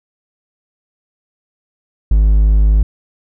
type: tone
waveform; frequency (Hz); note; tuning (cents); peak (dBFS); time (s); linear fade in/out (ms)
triangle; 52; G#1; +3; -5; 2.11-2.83; 5
effects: none